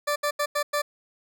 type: tone bursts at uneven times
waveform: 20% pulse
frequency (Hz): 586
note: D5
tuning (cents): -4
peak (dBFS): -18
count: 5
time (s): 0.07-0.16 / 0.23-0.31 / 0.39-0.46 / 0.55-0.63 / 0.73-0.82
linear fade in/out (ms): 10
effects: none